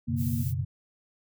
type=tone; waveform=sine; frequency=233.1 Hz; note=A#3; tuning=in tune; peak=-30 dBFS; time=0.07-0.44 s; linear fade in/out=20 ms
type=chord; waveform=sine; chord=F# suspended fourth; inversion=none; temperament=just; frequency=92.5 / 123.33 / 138.75 Hz; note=F#2 / B2 / C#3; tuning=0 / -2 / +2 cents; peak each=-31 dBFS; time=0.08-0.65 s; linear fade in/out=10 ms
type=noise; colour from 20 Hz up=violet; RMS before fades=-41 dBFS; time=0.16-0.54 s; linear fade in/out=50 ms
effects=none